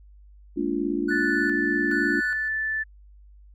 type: chord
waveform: sine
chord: Bb dominant seventh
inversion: third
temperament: just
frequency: 209.8 / 233.1 / 291.4 / 349.6 Hz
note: Ab3 / Bb3 / D4 / F4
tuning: +18 / 0 / -13 / +2 cents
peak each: -32 / -32 / -26 / -28 dBFS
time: 0.56-2.21 s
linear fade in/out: 20 ms
type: tone with tremolo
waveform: triangle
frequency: 1480 Hz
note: F#6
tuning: in tune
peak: -25 dBFS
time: 1.08-2.49 s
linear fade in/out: 10 ms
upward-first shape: square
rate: 1.2 Hz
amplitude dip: 75%
type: tone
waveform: sine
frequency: 1755 Hz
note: A6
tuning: 5 cents flat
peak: -24 dBFS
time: 1.1-2.84 s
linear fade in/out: 20 ms
effects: added 50 Hz sine -47 dBFS peak until 3.54 s